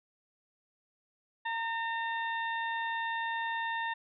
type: harmonic tone with a mistuned harmonic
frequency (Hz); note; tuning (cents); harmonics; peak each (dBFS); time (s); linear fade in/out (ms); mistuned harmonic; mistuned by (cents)
910; A#5; -42; 1 / 2 / 3 / 4; -34 / -35 / -46 / -45; 1.45-3.94; 10; 1; +16
effects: none